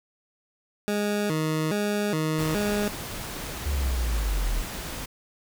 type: tone with vibrato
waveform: 20% pulse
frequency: 180 Hz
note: F#3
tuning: 47 cents flat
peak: -19 dBFS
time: 0.88-2.88 s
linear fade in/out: 0 ms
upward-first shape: square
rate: 1.2 Hz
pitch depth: 240 cents each way
type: noise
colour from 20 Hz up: pink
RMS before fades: -35 dBFS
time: 2.38-5.06 s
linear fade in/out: 10 ms
type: linear sweep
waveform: sine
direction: down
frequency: 73.5 to 36.19 Hz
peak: -23 dBFS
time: 3.65-4.63 s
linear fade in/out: 20 ms
effects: none